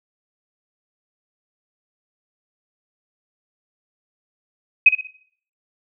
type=tone with echo; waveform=sine; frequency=2527 Hz; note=D#7; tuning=26 cents sharp; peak=-5 dBFS; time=4.86-4.89 s; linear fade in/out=5 ms; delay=61 ms; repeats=3; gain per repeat=-9 dB; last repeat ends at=5.073 s; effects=noise-tail reverb RT60 0.6 s tail -20 dB re dry